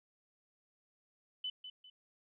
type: tone with echo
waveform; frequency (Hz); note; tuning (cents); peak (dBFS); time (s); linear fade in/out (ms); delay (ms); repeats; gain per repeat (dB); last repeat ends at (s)
sine; 3009; F#7; +28; -36; 1.44-1.5; 5; 200; 2; -9; 1.9
effects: none